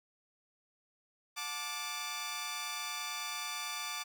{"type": "tone cluster", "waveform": "10% pulse", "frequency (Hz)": [723, 874, 1175], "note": ["F#5", "A5", "D6"], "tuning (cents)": [-40, -12, 1], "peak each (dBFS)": [-39, -36, -30], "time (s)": [1.36, 4.04], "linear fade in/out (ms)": 20, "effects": []}